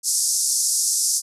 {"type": "band-pass noise", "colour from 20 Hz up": "pink", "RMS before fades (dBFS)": -21, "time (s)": [0.03, 1.22], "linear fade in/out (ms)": 50, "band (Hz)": [5200, 11000], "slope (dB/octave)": 48, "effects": ["resampled to 32000 Hz"]}